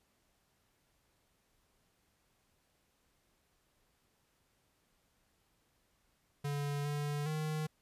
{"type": "tone with pitch steps", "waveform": "square", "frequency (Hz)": [143.8, 146.1, 154.7], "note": ["D3", "D3", "D#3"], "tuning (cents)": [-36, -9, -10], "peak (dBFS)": -35, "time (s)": [6.44, 7.67], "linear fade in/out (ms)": 10, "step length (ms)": 410, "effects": ["pink hiss -75 dBFS RMS until 7.81 s", "resampled to 32000 Hz"]}